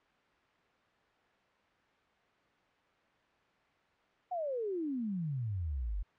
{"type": "exponential sweep", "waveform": "sine", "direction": "down", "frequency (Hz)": [749, 44], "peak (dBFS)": -33, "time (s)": [4.31, 6.03], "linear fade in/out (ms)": 10, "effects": ["white hiss -68 dBFS RMS until 6.18 s", "low-pass 2000 Hz 12 dB/octave"]}